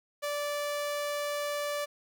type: tone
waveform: sawtooth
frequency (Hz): 583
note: D5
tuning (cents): -13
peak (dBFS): -27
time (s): 0.22-1.86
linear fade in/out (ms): 20
effects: 10-bit